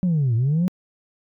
sine linear two-way sweep, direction down then up, 187.8 to 110 to 187.8 Hz, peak -15 dBFS, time 0.03-0.68 s, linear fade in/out 0 ms, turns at 0.35 s, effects tanh soft clip ceiling -15 dBFS

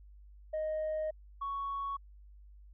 sine tone pair in turn, 622.3 / 1112.3 Hz, D#5 / C#6, 0 / +6 cents, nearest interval minor seventh, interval 1006 cents, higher second, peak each -30 / -33 dBFS, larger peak first, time 0.53-1.11 / 1.41-1.97 s, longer first, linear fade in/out 10 ms, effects tanh soft clip ceiling -30 dBFS + added 50 Hz sine -52 dBFS peak until 2.73 s

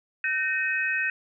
sine tone cluster, 1535 / 1842 / 2541 Hz, G6 / A#6 / D#7, -37 / -21 / +36 cents, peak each -28 dBFS, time 0.24-1.1 s, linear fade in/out 2 ms, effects none

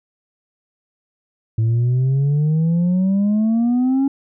sine exponential sweep, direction up, 110 to 277.2 Hz, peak -11 dBFS, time 1.58-4.08 s, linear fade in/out 5 ms, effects tanh soft clip ceiling -13 dBFS

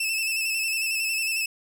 sawtooth tone with vibrato, 2637 Hz, E7, in tune, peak -21 dBFS, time 0-1.46 s, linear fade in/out 5 ms, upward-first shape square, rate 11 Hz, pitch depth 31 cents each way, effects none

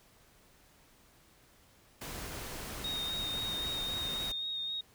pink noise, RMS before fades -42 dBFS, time 2.01-4.32 s, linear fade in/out 5 ms
sine tone with vibrato, 3717 Hz, A#7, 6 cents flat, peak -34 dBFS, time 2.84-4.81 s, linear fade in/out 5 ms, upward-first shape sine, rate 3.8 Hz, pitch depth 22 cents each way
effects pink hiss -63 dBFS RMS until 4.94 s

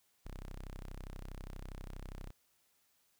sawtooth tone, 32.37 Hz, C1, 18 cents flat, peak -40 dBFS, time 0.25-2.31 s, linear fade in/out 10 ms, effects white hiss -74 dBFS RMS until 3.19 s

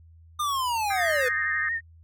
square linear sweep, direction down, 1222 to 480.2 Hz, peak -25 dBFS, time 0.39-1.29 s, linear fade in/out 10 ms
sine chord, Ab major seventh, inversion second, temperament equal, 1244.5 / 1568 / 1661.2 / 2093 Hz, Eb6 / G6 / Ab6 / C7, 0 / 0 / 0 / 0 cents, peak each -34 dBFS, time 0.9-1.69 s, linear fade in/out 5 ms
sine tone with vibrato, 1842 Hz, A#6, 21 cents flat, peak -25 dBFS, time 0.96-1.81 s, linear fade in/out 50 ms, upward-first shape sine, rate 12 Hz, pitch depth 34 cents each way
effects added 82 Hz sine -49 dBFS peak until 2.03 s + AAC 64 kbps

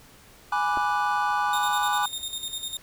triangle chord, G# half-diminished seventh, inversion none, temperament equal, 830.6 / 987.8 / 1174.7 / 1480 Hz, G#5 / B5 / D6 / F#6, 0 / 0 / 0 / 0 cents, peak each -24 / -27 / -26 / -28 dBFS, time 0.52-2.06 s, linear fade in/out 5 ms
clicks, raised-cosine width 1 ms, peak -21 dBFS, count 2, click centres 0.772 / 0.775 s
sawtooth tone with tremolo, 3669 Hz, A#7, 28 cents flat, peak -26 dBFS, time 1.53-2.77 s, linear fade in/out 2 ms, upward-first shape square, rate 10 Hz, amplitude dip 60%
effects pink hiss -52 dBFS RMS until 2.82 s

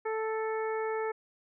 harmonic tone, 440 Hz, A4, in tune, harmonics 1 / 2 / 3 / 4 / 5, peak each -31 / -37 / -41 / -43 / -45 dBFS, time 0.05-1.12 s, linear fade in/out 10 ms, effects none

